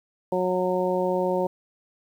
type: harmonic tone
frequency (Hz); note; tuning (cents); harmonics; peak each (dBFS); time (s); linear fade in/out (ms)
182.8; F#3; -21; 1 / 2 / 3 / 4 / 5; -30 / -26 / -25 / -33 / -30; 0.32-1.47; 5
effects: 9-bit